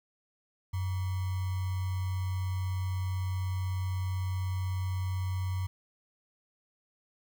sine tone with sample-and-hold, 93 Hz, F#2, 9 cents sharp, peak -29 dBFS, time 0.73-5.67 s, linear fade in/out 10 ms, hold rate 1050 Hz, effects none

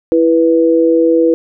sine tone pair together, 331.1 / 490.6 Hz, E4 / B4, +8 / -12 cents, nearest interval perfect fifth, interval 680 cents, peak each -10 dBFS, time 0.12-1.34 s, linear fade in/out 0 ms, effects none

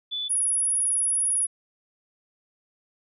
sine tone pair in turn, 3477 / 10341 Hz, A7 / E9, -21 / -34 cents, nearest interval octave + perfect fifth, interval 1887 cents, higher second, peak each -27 / -21 dBFS, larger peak second, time 0.11-0.29 / 0.29-1.47 s, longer second, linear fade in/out 20 ms, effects none

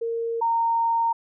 sine tone pair in turn, 460.9 / 921.8 Hz, A#4 / A#5, -20 / -20 cents, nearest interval octave, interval 1200 cents, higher second, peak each -24 / -19 dBFS, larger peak second, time 0.01-0.41 / 0.41-1.13 s, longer second, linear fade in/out 10 ms, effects none

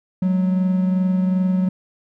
triangle tone pair together, 184.59 / 207.2 Hz, F#3 / G#3, -4 / -4 cents, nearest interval major second, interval 200 cents, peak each -14 / -26 dBFS, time 0.22-1.69 s, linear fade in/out 5 ms, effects none

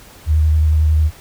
sine tone with vibrato, 77.4 Hz, D#2, 9 cents flat, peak -10 dBFS, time 0.26-1.11 s, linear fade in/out 50 ms, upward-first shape triangle, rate 11 Hz, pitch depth 32 cents each way, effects pink hiss -42 dBFS RMS until 1.2 s

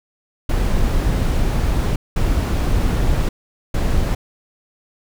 brown noise bursts at uneven times, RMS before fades -17 dBFS, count 3, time 0.49-1.96 / 2.16-3.29 / 3.74-4.15 s, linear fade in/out 5 ms, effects none

